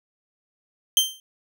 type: tone with exponential decay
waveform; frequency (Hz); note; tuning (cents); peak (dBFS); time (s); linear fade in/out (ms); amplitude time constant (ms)
sawtooth; 3136; G7; 0; -9; 0.97-1.2; 1; 50
effects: none